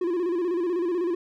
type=tone with vibrato; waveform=triangle; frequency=350 Hz; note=F4; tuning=4 cents sharp; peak=-21 dBFS; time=0.01-1.15 s; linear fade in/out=5 ms; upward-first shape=square; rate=16 Hz; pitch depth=71 cents each way; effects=none